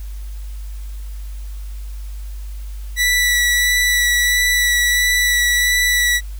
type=tone with vibrato; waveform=sawtooth; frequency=1958 Hz; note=B6; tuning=15 cents flat; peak=-10 dBFS; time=2.96-6.21 s; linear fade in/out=50 ms; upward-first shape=sine; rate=1.5 Hz; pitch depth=11 cents each way; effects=added 50 Hz sine -26 dBFS peak until 6.39 s + white hiss -47 dBFS RMS until 6.39 s